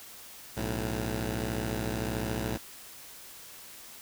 10% pulse tone pair together, 61.6 / 109.47 Hz, B1 / A2, -4 / -8 cents, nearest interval minor seventh, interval 996 cents, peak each -25 dBFS, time 0.56-2.58 s, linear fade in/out 20 ms, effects white hiss -48 dBFS RMS until 4.01 s

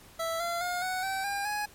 25% pulse tone with pitch steps, 659.3 / 685.7 / 713.2 / 741.8 / 771.5 / 802.4 / 834.5 Hz, E5 / F5 / F5 / F#5 / G5 / G5 / G#5, 0 / -32 / +36 / +4 / -28 / +40 / +8 cents, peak -26 dBFS, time 0.19-1.66 s, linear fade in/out 10 ms, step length 210 ms, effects pink hiss -54 dBFS RMS until 1.74 s + MP3 64 kbps

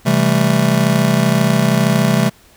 square chord, A minor seventh, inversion first, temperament just, 132 / 165 / 198 / 220 Hz, C3 / E3 / G3 / A3, +16 / +2 / +18 / 0 cents, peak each -18 dBFS, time 0.05-2.3 s, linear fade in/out 20 ms, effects pink hiss -48 dBFS RMS until 2.56 s

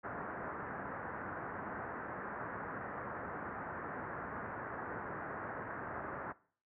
white low-pass noise, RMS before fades -43 dBFS, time 0.03-6.33 s, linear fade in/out 20 ms, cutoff 1700 Hz, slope 48 dB/octave, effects noise-tail reverb RT60 0.5 s tail -21 dB re dry + high-pass 80 Hz 12 dB/octave

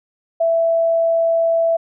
sine tone, 663 Hz, E5, 10 cents sharp, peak -13 dBFS, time 0.4-1.77 s, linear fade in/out 10 ms, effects none

